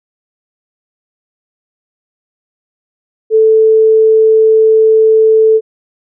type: tone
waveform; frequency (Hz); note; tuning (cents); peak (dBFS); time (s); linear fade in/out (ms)
sine; 440; A4; 0; -4; 3.3-5.61; 50
effects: none